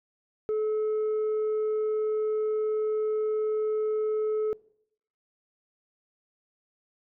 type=tone; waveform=sine; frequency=430.7 Hz; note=A4; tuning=37 cents flat; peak=-22 dBFS; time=0.49-4.53 s; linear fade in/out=0 ms; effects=noise-tail reverb RT60 0.7 s tail -24 dB re dry + tanh soft clip ceiling -24 dBFS